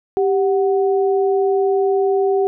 sine tone pair together, 392 / 740.4 Hz, G4 / F#5, 0 / +1 cents, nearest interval major seventh, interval 1101 cents, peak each -14 / -22 dBFS, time 0.17-2.47 s, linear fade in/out 0 ms, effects none

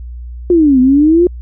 sine exponential two-way sweep, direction down then up, 362.1 to 250.2 to 362.1 Hz, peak -5 dBFS, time 0.5-1.27 s, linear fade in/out 2 ms, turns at 0.8 s, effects added 60 Hz sine -24 dBFS peak until 1.41 s

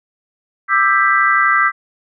sine chord, E minor seventh, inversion third, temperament just, 1186.7 / 1318.5 / 1582.2 / 1977.8 Hz, D6 / E6 / G6 / B6, +18 / 0 / +16 / +2 cents, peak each -16 dBFS, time 0.68-1.72 s, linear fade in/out 50 ms, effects none

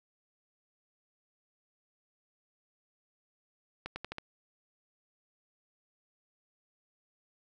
accelerating click train, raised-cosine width 0.3 ms, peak -22 dBFS, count 5, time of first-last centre 3.86-4.184 s, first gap 100 ms, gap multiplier 0.86, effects none

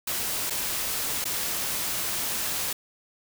white noise with dropouts, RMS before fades -29 dBFS, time 0.07-2.73 s, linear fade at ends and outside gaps 5 ms, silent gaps 0.499-0.505 / 1.243-1.253 s, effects none

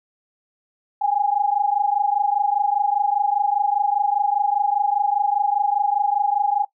sine tone pair together, 805.6 / 830.6 Hz, G5 / G#5, +47 / 0 cents, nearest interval minor second, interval 53 cents, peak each -20 dBFS, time 1.01-6.65 s, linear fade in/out 10 ms, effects noise-tail reverb RT60 0.1 s tail -19 dB re dry

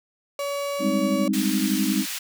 35% pulse tone, 566 Hz, C#5, 36 cents sharp, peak -24 dBFS, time 0.39-1.28 s, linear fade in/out 2 ms
sine chord, Ab major seventh, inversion third, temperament equal, 196 / 207.7 / 261.6 / 311.1 Hz, G3 / Ab3 / C4 / Eb4, 0 / 0 / 0 / 0 cents, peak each -26 dBFS, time 0.79-2.06 s, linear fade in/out 50 ms
pink high-pass noise, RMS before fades -31 dBFS, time 1.33-2.19 s, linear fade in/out 10 ms, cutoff 2300 Hz, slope 12 dB/octave
effects none

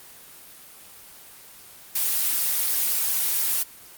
blue noise, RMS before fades -23 dBFS, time 1.95-3.63 s, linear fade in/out 5 ms, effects white hiss -46 dBFS RMS until 3.97 s + Opus 24 kbps

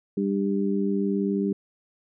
harmonic tone, 99.2 Hz, G2, 21 cents sharp, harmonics 2 / 3 / 4, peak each -24 / -29 / -28 dBFS, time 0.17-1.53 s, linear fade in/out 5 ms, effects none

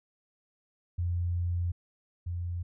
sine tone pair in turn, 87.31 / 87.31 Hz, F2 / F2, 0 / 0 cents, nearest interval unison, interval 0 cents, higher neither, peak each -27 / -31 dBFS, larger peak first, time 0.98-1.72 / 2.26-2.63 s, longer first, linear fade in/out 10 ms, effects none

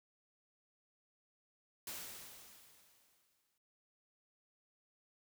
white noise with exponential decay, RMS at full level -44 dBFS, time 1.87-3.58 s, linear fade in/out 2 ms, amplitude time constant 370 ms, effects none

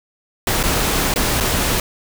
pink noise with dropouts, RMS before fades -18 dBFS, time 0.47-1.8 s, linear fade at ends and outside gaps 2 ms, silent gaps 0.63-0.636 / 1.14-1.159 / 1.402-1.407 s, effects none

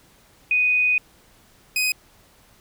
sine / sawtooth tone pair in turn, 2489 / 2506 Hz, D#7 / D#7, 0 / +12 cents, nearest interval unison, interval 12 cents, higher second, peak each -16 dBFS, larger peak neither, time 0.51-0.98 / 1.76-1.92 s, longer first, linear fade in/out 2 ms, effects pink hiss -55 dBFS RMS until 2.6 s

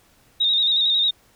sine tone with vibrato, 3729 Hz, A#7, in tune, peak -16 dBFS, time 0.4-1.11 s, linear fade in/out 10 ms, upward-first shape square, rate 11 Hz, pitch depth 39 cents each way, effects pink hiss -57 dBFS RMS until 1.35 s

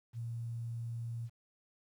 sine tone, 116.54 Hz, A#2, in tune, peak -37 dBFS, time 0.13-1.3 s, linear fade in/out 50 ms, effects 11-bit

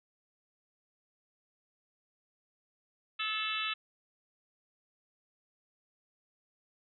harmonic tone with a mistuned harmonic, 433.6 Hz, A4, 25 cents flat, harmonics 3 / 4 / 5 / 6 / 7 / 8 / 9, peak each -38 / -43 / -44 / -36 / -41 / -40 / -42 dBFS, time 3.19-3.74 s, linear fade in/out 10 ms, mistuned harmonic 6, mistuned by +30 cents, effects none

